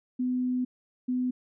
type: tone pair in turn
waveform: sine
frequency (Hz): 251.5 / 251.5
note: B3 / B3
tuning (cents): +32 / +32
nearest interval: unison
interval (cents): 0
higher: neither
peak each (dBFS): -25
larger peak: neither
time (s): 0.19-0.65 / 1.08-1.31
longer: first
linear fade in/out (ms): 10
effects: none